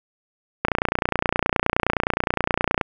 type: click train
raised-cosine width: 0.5 ms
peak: -3 dBFS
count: 65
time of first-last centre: 0.65-2.812 s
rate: 29.6 Hz
effects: none